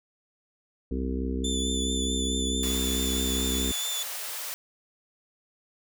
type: harmonic tone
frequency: 64.7 Hz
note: C2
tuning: 19 cents flat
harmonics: 1 / 3 / 4 / 5 / 6 / 7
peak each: -30 / -35 / -32 / -40 / -37 / -39 dBFS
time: 0.91-3.72 s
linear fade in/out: 5 ms
type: tone with vibrato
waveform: 25% pulse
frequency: 3511 Hz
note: A7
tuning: 4 cents flat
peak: -25 dBFS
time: 1.44-4.03 s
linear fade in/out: 5 ms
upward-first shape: triangle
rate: 4.6 Hz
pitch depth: 28 cents each way
type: high-pass noise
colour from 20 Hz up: white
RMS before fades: -35 dBFS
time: 2.63-4.54 s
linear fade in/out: 0 ms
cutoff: 460 Hz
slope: 48 dB/octave
effects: none